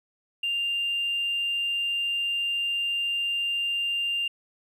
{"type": "tone with hard clipping", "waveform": "sine", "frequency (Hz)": 2794, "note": "F7", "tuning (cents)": 0, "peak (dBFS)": -25, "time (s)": [0.43, 4.28], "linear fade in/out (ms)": 5, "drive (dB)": 1, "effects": ["resampled to 32000 Hz"]}